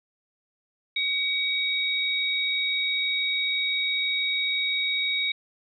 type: tone pair together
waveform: sine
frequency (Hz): 2268 / 3773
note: C#7 / A#7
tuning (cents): +39 / +20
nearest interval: major sixth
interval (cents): 881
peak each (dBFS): -26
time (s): 0.96-5.32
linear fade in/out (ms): 5
effects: none